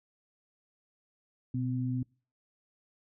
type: tone pair together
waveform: sine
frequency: 124 / 255.1 Hz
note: B2 / C4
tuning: +7 / -44 cents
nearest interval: octave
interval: 1249 cents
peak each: -31 / -33 dBFS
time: 1.54-2.03 s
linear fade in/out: 5 ms
effects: noise-tail reverb RT60 0.4 s tail -26 dB re dry